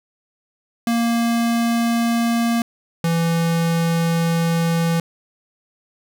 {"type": "tone pair in turn", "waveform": "square", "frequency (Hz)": [233.1, 166.81], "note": ["A#3", "E3"], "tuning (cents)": [0, 21], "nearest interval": "tritone", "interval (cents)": 579, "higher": "first", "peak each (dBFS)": -17, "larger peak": "neither", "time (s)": [[0.87, 2.62], [3.04, 5]], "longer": "second", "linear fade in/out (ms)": 2, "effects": []}